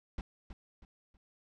brown noise with echo, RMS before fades -37 dBFS, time 0.18-0.21 s, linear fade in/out 2 ms, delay 320 ms, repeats 3, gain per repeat -9 dB, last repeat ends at 1.17 s, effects low-pass 5000 Hz 12 dB/octave

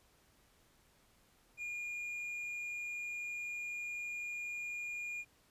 sine tone with hard clipping, 2424 Hz, D#7, 46 cents flat, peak -40 dBFS, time 1.57-5.25 s, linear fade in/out 50 ms, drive 3 dB, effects pink hiss -69 dBFS RMS until 5.5 s + resampled to 32000 Hz

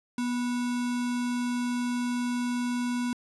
sine tone with sample-and-hold, 243.6 Hz, B3, 24 cents flat, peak -26 dBFS, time 0.18-3.13 s, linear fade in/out 2 ms, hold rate 1225 Hz, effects resampled to 24000 Hz

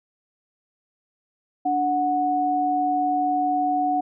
sine tone pair together, 292.5 / 736.4 Hz, D4 / F#5, -7 / -8 cents, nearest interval octave + major third, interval 1599 cents, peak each -26 / -20 dBFS, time 1.65-4.01 s, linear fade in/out 10 ms, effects none

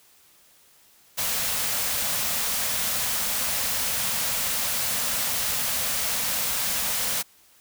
white band-stop noise, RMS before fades -26 dBFS, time 1.17-7.23 s, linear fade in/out 20 ms, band 270 to 450 Hz, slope 96 dB/octave, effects white hiss -57 dBFS RMS until 7.6 s

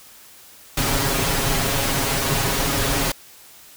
pink noise with comb filter, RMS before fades -21 dBFS, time 0.77-3.12 s, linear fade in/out 5 ms, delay 7.3 ms, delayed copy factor +0.8, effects white hiss -46 dBFS RMS until 3.76 s

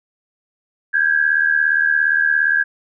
sine tone pair together, 1583.9 / 1661.2 Hz, G6 / G#6, +17 / 0 cents, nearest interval minor second, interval 83 cents, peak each -16 dBFS, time 0.93-2.64 s, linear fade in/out 20 ms, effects none

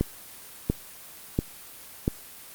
click train, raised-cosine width 3 ms, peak -9 dBFS, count 4, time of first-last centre 0.01-2.079 s, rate 1.45 Hz, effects white hiss -45 dBFS RMS until 2.54 s + Opus 24 kbps

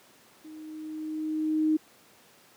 sine tone with level ramp, 311.1 Hz, D#4, in tune, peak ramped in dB -42 to -19 dBFS, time 0.44-1.77 s, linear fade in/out 10 ms, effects pink hiss -57 dBFS RMS until 2.56 s + high-pass 200 Hz 12 dB/octave

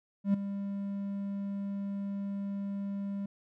triangle tone with ADSR envelope, 199.1 Hz, G3, 27 cents sharp, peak -19 dBFS, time 0.24-3.26 s, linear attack 100 ms, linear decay 6 ms, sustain -12 dB, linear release 5 ms, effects none

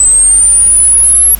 sine linear sweep, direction up, 7960 to 11320 Hz, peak -3 dBFS, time 0-1.35 s, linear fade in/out 2 ms, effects added 50 Hz sine -23 dBFS peak until 1.39 s + pink hiss -31 dBFS RMS until 1.39 s

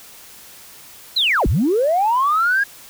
sine linear two-way sweep, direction down then up, 4186 to 34.25 to 1661 Hz, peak -13 dBFS, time 1.16-2.64 s, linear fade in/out 10 ms, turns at 1.47 s, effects tanh soft clip ceiling -9 dBFS + white hiss -42 dBFS RMS until 2.89 s

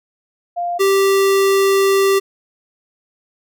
sine / square tone pair in turn, 698.5 / 391.1 Hz, F5 / G4, 0 / -4 cents, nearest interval minor seventh, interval 1004 cents, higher first, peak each -18 / -12 dBFS, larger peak second, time 0.56-0.79 / 0.79-2.2 s, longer second, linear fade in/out 20 ms, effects none

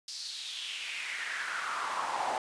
brown noise with high-pass filter sweep, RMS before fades -36 dBFS, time 0.08-2.38 s, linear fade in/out 2 ms, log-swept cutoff 5000 to 730 Hz, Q 3.9, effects resampled to 22050 Hz

